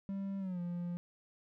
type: tone with pitch glide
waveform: triangle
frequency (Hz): 196 to 174.62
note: G3 to F3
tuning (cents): 0 to 0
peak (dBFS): -34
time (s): 0.09-0.97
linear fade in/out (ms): 0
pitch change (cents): -200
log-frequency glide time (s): 0.39-0.6
effects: none